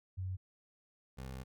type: tone pair in turn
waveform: sine / 20% pulse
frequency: 93.2 / 65.28 Hz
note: F#2 / C2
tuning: +13 / -3 cents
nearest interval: tritone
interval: 616 cents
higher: first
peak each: -36 / -38 dBFS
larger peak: first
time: 0.17-0.37 / 1.17-1.44 s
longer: second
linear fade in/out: 20 ms
effects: none

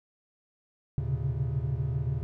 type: tone cluster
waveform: triangle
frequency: 77.6 / 115.2 / 127.1 / 133.5 / 140.5 Hz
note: D#2 / A#2 / C3 / C3 / C#3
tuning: -4 / -20 / -50 / +35 / +24 cents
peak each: -33 / -31 / -35 / -31 / -31 dBFS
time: 0.98-2.23 s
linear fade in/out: 0 ms
effects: none

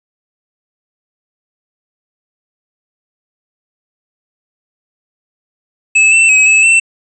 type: tone with pitch steps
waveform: square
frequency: 2603 / 2674 / 2548 / 2596 / 2684 Hz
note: E7 / E7 / D#7 / E7 / E7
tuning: -22 / +24 / +41 / -27 / +31 cents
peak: -6 dBFS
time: 5.95-6.8 s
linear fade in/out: 10 ms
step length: 170 ms
effects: resampled to 22050 Hz

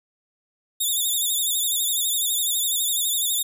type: tone with vibrato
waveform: 5% pulse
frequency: 3592 Hz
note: A7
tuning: 35 cents sharp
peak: -14 dBFS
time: 0.8-3.43 s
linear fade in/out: 10 ms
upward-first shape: sine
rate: 12 Hz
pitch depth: 86 cents each way
effects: none

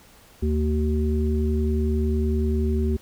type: harmonic tone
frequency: 75.9 Hz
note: D#2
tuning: 42 cents flat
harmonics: 1 / 3 / 5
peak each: -21 / -26 / -28 dBFS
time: 0.42-2.97 s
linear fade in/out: 10 ms
effects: pink hiss -52 dBFS RMS until 3.01 s

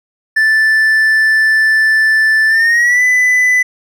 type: tone with pitch glide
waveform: triangle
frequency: 1760 to 1998.5 Hz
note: A6 to B6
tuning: 0 to +20 cents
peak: -6 dBFS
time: 0.36-3.63 s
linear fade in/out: 10 ms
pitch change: +220 cents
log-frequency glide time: 2.48-3.03 s
effects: none

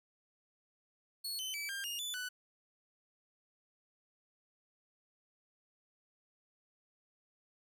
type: tone with pitch steps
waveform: sawtooth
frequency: 4365 / 3048 / 2304 / 1598 / 2840 / 3484 / 1491 Hz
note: C#8 / G7 / D7 / G6 / F7 / A7 / F#6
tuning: -28 / -49 / -34 / +33 / +28 / -18 / +13 cents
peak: -35 dBFS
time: 1.24-2.29 s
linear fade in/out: 10 ms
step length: 150 ms
effects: 12-bit

